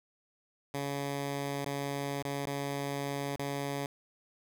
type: tone with dropouts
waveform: 10% pulse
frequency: 140.8 Hz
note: C#3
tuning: 27 cents sharp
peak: -25 dBFS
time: 0.74-3.86 s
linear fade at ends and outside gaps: 2 ms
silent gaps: 1.646-1.661 / 2.225-2.251 / 2.458-2.47 / 3.361-3.394 s
effects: none